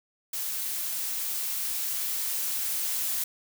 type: noise with level ramp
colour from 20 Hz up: blue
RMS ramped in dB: -32 to -29 dBFS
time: 0.33-3.24 s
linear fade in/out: 5 ms
effects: none